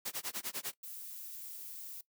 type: noise with tremolo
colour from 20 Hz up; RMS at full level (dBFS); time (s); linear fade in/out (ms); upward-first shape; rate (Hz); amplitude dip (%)
white; -37; 0.05-0.74; 10; sine; 10; 100
type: noise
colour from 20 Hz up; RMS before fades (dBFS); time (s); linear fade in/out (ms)
violet; -46; 0.83-2.01; 5
effects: noise-tail reverb RT60 0.1 s tail -19 dB re dry + high-pass 150 Hz 12 dB/octave